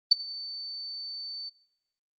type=tone with ADSR envelope; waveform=sine; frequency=4535 Hz; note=C#8; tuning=39 cents sharp; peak=-11 dBFS; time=0.11-1.5 s; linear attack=11 ms; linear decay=11 ms; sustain=-24 dB; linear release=19 ms; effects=noise-tail reverb RT60 0.8 s tail -21 dB re dry + Opus 24 kbps